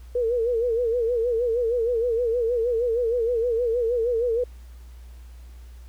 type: tone with vibrato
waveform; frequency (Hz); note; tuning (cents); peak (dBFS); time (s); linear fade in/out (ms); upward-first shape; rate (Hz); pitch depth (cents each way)
sine; 471.3; A#4; +19; -20; 0.15-4.44; 5; sine; 6.4; 95
effects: added 60 Hz sine -40 dBFS peak until 5.88 s + pink hiss -58 dBFS RMS until 5.88 s